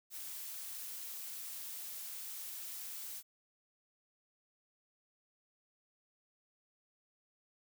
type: noise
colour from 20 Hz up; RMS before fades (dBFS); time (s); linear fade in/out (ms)
blue; -45; 0.1-3.23; 50
effects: none